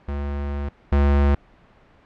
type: tone pair in turn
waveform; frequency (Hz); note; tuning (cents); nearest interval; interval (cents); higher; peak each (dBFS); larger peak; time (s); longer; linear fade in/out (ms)
square; 71.2 / 70.86; C#2 / C#2; +47 / +39; unison; 8; first; -25 / -15; second; 0.08-0.69 / 0.92-1.35; first; 5
effects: pink hiss -53 dBFS RMS until 2.05 s + low-pass 2000 Hz 12 dB/octave